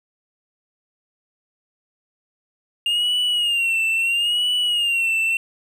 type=tone with vibrato; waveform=triangle; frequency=2809 Hz; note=F7; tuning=9 cents sharp; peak=-16 dBFS; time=2.86-5.37 s; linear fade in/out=2 ms; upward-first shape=sine; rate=0.75 Hz; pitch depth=89 cents each way; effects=none

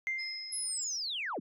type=tone with exponential decay; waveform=sine; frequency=2093 Hz; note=C7; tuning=in tune; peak=-28 dBFS; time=0.07-0.81 s; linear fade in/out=0 ms; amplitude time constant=160 ms
type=tone with tremolo; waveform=sine; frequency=5120 Hz; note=D#8; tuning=49 cents sharp; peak=-37 dBFS; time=0.18-0.98 s; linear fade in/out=20 ms; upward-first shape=triangle; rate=2.4 Hz; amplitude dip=35%
type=linear sweep; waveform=sine; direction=down; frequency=11140 to 123.47 Hz; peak=-33 dBFS; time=0.52-1.4 s; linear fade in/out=10 ms
effects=tanh soft clip ceiling -26 dBFS

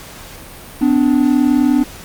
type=tone pair together; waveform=triangle; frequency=253 / 292.7 Hz; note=B3 / D4; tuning=+42 / -6 cents; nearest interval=minor third; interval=252 cents; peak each=-11 dBFS; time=0.81-1.84 s; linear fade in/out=10 ms; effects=pink hiss -35 dBFS RMS until 2.04 s + Opus 48 kbps

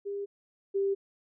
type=tone pair in turn; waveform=sine; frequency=401.8 / 394 Hz; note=G4 / G4; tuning=+43 / +9 cents; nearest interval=unison; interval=34 cents; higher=first; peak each=-32 / -25 dBFS; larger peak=second; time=0.05-0.26 / 0.74-0.95 s; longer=neither; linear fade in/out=20 ms; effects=none

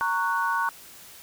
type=chord; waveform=sine; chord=F# major; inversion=first; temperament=just; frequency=925 / 1110 / 1480 Hz; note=A#5 / C#6 / F#6; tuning=-14 / +2 / 0 cents; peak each=-27 dBFS; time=0.01-0.69 s; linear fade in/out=0 ms; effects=white hiss -47 dBFS RMS until 1.22 s

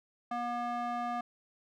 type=tone with band-pass filter; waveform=square; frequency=240 Hz; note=B3; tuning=49 cents flat; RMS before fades=-35 dBFS; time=0.31-1.21 s; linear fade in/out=5 ms; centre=930 Hz; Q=3.1; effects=none

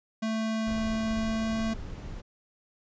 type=tone with pitch glide; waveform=square; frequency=221.2 to 222.7 Hz; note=A3 to A3; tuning=+9 to +21 cents; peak=-28 dBFS; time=0.22-1.74 s; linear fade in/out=10 ms; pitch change=+12 cents; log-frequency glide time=0.92-1.62 s
type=noise; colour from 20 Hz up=brown; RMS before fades=-38 dBFS; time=0.66-2.22 s; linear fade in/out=20 ms
effects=resampled to 16000 Hz

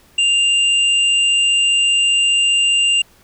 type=tone pair together; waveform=sine; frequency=2794 / 7951 Hz; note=F7 / B8; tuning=0 / +11 cents; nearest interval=octave + tritone; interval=1811 cents; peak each=-12 / -22 dBFS; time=0.18-3.02 s; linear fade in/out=5 ms; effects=pink hiss -51 dBFS RMS until 3.23 s

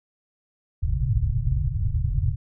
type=low-pass noise; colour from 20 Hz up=white; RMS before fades=-23 dBFS; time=0.82-2.36 s; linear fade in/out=10 ms; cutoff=140 Hz; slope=96 dB/octave; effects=none

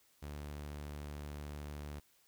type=tone; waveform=sawtooth; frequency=73.42 Hz; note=D2; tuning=in tune; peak=-39 dBFS; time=0.22-2 s; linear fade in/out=10 ms; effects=white hiss -70 dBFS RMS until 2.27 s

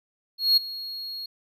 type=tone with ADSR envelope; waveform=triangle; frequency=4300 Hz; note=C8; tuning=47 cents sharp; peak=-13 dBFS; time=0.38-1.26 s; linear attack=190 ms; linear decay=11 ms; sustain=-18 dB; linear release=5 ms; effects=none

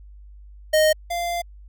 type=tone pair in turn; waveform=square; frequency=620 / 692.7 Hz; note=D#5 / F5; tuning=-6 / -14 cents; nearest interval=major second; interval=192 cents; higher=second; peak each=-15 / -24 dBFS; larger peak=first; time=0.73-0.93 / 1.1-1.42 s; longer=second; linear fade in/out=10 ms; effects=added 50 Hz sine -41 dBFS peak until 1.68 s

